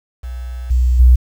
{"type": "tone with level steps", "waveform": "sine", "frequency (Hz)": 61.9, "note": "B1", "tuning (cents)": 5, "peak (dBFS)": [-23, -10, -4], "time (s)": [0.23, 1.16], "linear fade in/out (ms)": 10, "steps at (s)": [0.7, 0.99], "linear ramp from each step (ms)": 10, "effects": ["7-bit"]}